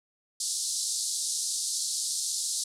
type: band-pass noise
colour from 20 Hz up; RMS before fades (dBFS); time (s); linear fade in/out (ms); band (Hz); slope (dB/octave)
white; -31; 0.4-2.64; 5; 4000 to 9800; 48
effects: none